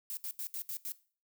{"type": "noise bursts at uneven times", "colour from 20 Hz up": "violet", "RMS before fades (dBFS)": -39, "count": 6, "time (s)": [[0.1, 0.17], [0.24, 0.31], [0.39, 0.47], [0.54, 0.62], [0.69, 0.77], [0.85, 0.92]], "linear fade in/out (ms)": 0, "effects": ["noise-tail reverb RT60 0.4 s tail -18 dB re dry"]}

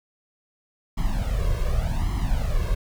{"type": "noise with flanger", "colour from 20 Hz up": "brown", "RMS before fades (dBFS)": -23, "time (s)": [0.97, 2.75], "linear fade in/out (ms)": 10, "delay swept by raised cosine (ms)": [0.96, 1.88], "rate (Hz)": 0.87, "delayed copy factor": 1, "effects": []}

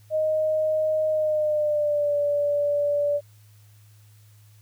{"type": "tone with pitch glide", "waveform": "sine", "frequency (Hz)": [622.3, 580.6], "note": ["D#5", "D5"], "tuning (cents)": [0, -20], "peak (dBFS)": -20, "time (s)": [0.1, 3.21], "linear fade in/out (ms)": 50, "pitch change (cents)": -120, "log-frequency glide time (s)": [1.09, 2.16], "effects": ["added 105 Hz sine -50 dBFS peak until 4.61 s", "white hiss -61 dBFS RMS until 4.61 s"]}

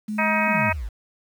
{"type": "tone", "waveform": "sine", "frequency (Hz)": 212.6, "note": "G#3", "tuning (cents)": 41, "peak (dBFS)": -25, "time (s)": [0.08, 0.7], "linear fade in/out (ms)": 10}
{"type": "harmonic tone", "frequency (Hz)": 315.9, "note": "D#4", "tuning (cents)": 26, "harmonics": [2, 3, 4, 5, 6, 7, 8], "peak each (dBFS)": [-27, -25, -29, -29, -28, -28, -25], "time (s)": [0.18, 0.73], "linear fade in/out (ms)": 10}
{"type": "exponential sweep", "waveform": "sine", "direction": "down", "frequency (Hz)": [250, 45.6], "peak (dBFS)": -27, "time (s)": [0.47, 0.89], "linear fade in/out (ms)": 10}
{"effects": ["8-bit"]}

